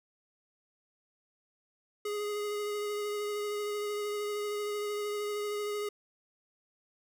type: tone with vibrato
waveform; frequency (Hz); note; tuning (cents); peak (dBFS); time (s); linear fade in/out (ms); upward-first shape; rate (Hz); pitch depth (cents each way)
square; 415.3; G#4; 0; -33; 2.05-5.89; 5; sine; 13; 15
effects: none

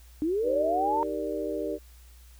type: linear sweep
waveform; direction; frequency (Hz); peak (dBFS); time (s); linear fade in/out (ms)
sine; up; 293.7 to 932.3; -24; 0.22-1.03; 0
type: chord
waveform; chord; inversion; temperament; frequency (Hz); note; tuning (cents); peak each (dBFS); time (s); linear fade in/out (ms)
sine; Eb major seventh; none; equal; 311.1 / 392 / 466.2 / 587.3; Eb4 / G4 / Bb4 / D5; 0 / 0 / 0 / 0; -34; 0.42-1.79; 50
effects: added 60 Hz sine -49 dBFS peak until 2.39 s + white hiss -59 dBFS RMS until 2.39 s

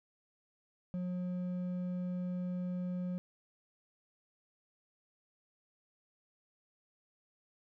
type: tone with hard clipping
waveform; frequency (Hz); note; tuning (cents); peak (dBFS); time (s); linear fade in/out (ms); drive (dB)
sine; 180; F#3; -47; -36; 0.94-3.18; 0; 5
effects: none

